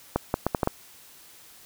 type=clicks; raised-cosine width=1 ms; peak=-8 dBFS; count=6; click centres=0.16 / 0.341 / 0.466 / 0.548 / 0.632 / 0.674 s; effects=white hiss -51 dBFS RMS until 1.65 s